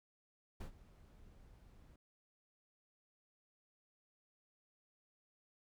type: noise with ADSR envelope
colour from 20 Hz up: brown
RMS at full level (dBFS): -43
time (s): 0.6-1.96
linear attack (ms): 8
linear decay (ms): 99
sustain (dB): -18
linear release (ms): 4
effects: none